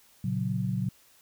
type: chord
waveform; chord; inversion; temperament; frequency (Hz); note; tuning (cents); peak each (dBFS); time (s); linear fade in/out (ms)
sine; F# major; first; equal; 116.54 / 138.59 / 185; A#2 / C#3 / F#3; 0 / 0 / 0; -31 / -32 / -30; 0.24-0.89; 5
effects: white hiss -60 dBFS RMS until 1.21 s